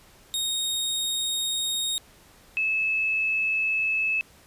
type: tone pair in turn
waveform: sawtooth / sine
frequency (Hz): 3729 / 2603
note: A#7 / E7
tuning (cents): 0 / -22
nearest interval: tritone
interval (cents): 622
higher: first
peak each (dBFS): -22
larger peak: neither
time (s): 0.34-1.98 / 2.57-4.21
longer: neither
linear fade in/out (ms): 0
effects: pink hiss -54 dBFS RMS until 4.46 s + resampled to 32000 Hz